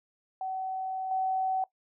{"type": "tone with level steps", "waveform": "sine", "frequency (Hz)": 757, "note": "F#5", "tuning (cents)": 39, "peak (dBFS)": [-31, -26], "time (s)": [0.41, 1.64], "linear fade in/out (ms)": 2, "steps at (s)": 1.11, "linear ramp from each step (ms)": 2, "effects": ["noise-tail reverb RT60 0.1 s tail -20 dB re dry"]}